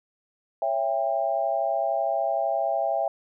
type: chord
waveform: sine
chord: C# diminished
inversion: none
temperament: just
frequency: 554.4 / 665.2 / 798.3 Hz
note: C#5 / E5 / G5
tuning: 0 / +16 / +31 cents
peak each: -30 / -25 / -27 dBFS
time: 0.62-3.08 s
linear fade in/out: 2 ms
effects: none